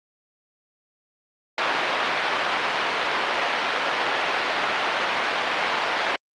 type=band-pass noise; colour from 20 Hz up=pink; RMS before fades=-23 dBFS; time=1.58-6.16 s; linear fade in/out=2 ms; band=680 to 3300 Hz; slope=12 dB/octave; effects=low-pass 5000 Hz 12 dB/octave + Opus 48 kbps